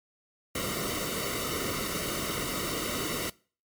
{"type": "noise with comb filter", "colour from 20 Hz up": "pink", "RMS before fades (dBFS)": -32, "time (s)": [0.55, 3.3], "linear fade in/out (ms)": 5, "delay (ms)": 1.2, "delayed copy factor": -0.8, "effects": ["noise-tail reverb RT60 0.4 s tail -23 dB re dry", "MP3 96 kbps"]}